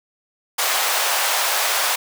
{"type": "high-pass noise", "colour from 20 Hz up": "pink", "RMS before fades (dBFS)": -20, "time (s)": [0.58, 1.96], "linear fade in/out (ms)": 10, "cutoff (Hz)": 640, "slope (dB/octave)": 24, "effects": []}